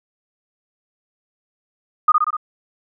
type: tone with echo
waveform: sine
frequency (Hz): 1231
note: D#6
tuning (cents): -19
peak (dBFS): -8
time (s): 2.08-2.12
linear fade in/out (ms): 5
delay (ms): 62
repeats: 4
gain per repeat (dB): -3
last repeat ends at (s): 2.368
effects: none